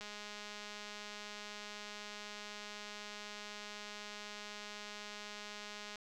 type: click train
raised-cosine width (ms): 0.2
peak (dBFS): -30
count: 1238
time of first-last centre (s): 0.01-5.957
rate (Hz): 208
effects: none